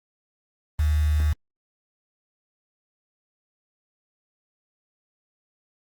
sine tone with quantisation, 75.9 Hz, D#2, 42 cents flat, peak -18 dBFS, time 0.79-1.33 s, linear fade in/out 5 ms, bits 6, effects Opus 24 kbps

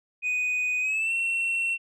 sine tone with pitch glide, 2489 to 2714 Hz, D#7 to E7, 0 to +50 cents, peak -21 dBFS, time 0.22-1.78 s, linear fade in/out 50 ms, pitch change +150 cents, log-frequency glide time 0.8-1.13 s, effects tanh soft clip ceiling -23 dBFS

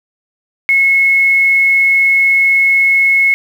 sine tone with quantisation, 2182 Hz, C#7, 28 cents flat, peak -7 dBFS, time 0.69-3.34 s, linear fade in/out 0 ms, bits 6, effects none

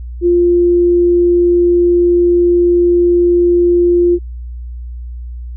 sine tone, 349.2 Hz, F4, in tune, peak -7 dBFS, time 0.21-4.19 s, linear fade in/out 50 ms, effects added 60 Hz sine -23 dBFS peak until 5.56 s

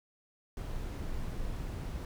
brown noise, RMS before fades -37 dBFS, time 0.57-2.05 s, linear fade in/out 2 ms, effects none

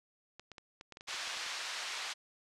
clicks, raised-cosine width 0.2 ms, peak -31 dBFS, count 12, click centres 0.396 / 0.517 / 0.582 / 0.811 / 0.923 / 0.971 / 1.009 / 1.085 / 1.144 / 1.275 / 1.37 / 1.464 s
white band-pass noise, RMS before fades -40 dBFS, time 1.07-2.14 s, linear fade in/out 20 ms, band 860 to 4900 Hz, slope 12 dB/octave
effects low-pass 8000 Hz 12 dB/octave

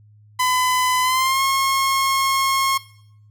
sawtooth tone with pitch glide, 1009 to 1081.4 Hz, B5 to C#6, +37 to -43 cents, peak -13 dBFS, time 0.39-2.78 s, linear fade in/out 10 ms, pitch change +120 cents, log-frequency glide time 1.02-1.42 s, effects noise-tail reverb RT60 0.7 s tail -19 dB re dry + added 105 Hz sine -47 dBFS peak until 3.3 s

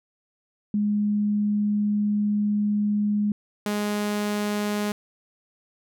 sine / sawtooth tone pair in turn, 207.7 / 207.7 Hz, G#3 / G#3, 0 / 0 cents, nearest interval unison, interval 0 cents, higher neither, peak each -20 dBFS, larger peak neither, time 0.74-3.32 / 3.66-4.92 s, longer first, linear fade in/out 2 ms, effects none

